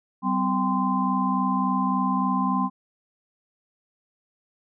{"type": "tone cluster", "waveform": "sine", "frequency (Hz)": [192.1, 255.6, 791, 1035], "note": ["G3", "C4", "G5", "C6"], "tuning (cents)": [-35, -40, 15, -19], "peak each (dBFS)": [-25, -26, -31, -25], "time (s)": [0.22, 2.7], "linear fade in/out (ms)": 50, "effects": []}